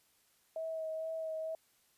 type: tone with vibrato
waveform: sine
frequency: 641 Hz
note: E5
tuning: 49 cents flat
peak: -36 dBFS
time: 0.56-1.55 s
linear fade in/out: 2 ms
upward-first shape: sine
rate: 2.2 Hz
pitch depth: 17 cents each way
effects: white hiss -71 dBFS RMS until 1.97 s + resampled to 32000 Hz